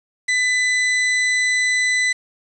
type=tone; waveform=40% pulse; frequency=2000 Hz; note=B6; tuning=21 cents sharp; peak=-15 dBFS; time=0.28-2.13 s; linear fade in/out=10 ms; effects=resampled to 24000 Hz + 7-bit